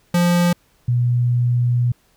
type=tone pair in turn; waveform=square / sine; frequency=174.7 / 121.73 Hz; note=F3 / B2; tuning=+1 / -25 cents; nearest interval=tritone; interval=626 cents; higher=first; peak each=-14 / -14 dBFS; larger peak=neither; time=0.14-0.53 / 0.88-1.92 s; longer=second; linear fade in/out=5 ms; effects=pink hiss -59 dBFS RMS until 2.16 s